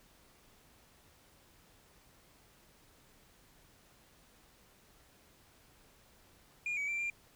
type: tone with pitch steps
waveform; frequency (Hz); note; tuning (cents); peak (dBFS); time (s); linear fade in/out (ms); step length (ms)
sine; 2422 / 2273 / 2352 / 2385; D#7 / C#7 / D7 / D7; -47 / +43 / +2 / +26; -31; 6.66-7.1; 2; 110
effects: tanh soft clip ceiling -32 dBFS + pink hiss -64 dBFS RMS until 7.35 s